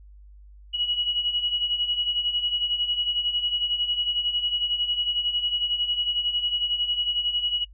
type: beating tone pair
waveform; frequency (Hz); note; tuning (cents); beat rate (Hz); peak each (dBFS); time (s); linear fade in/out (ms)
sine; 2908 / 2919; F#7 / F#7; -31 / -24; 11; -30 / -24; 0.73-7.65; 20
effects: noise-tail reverb RT60 0.1 s tail -25 dB re dry + added 50 Hz sine -45 dBFS peak until 7.73 s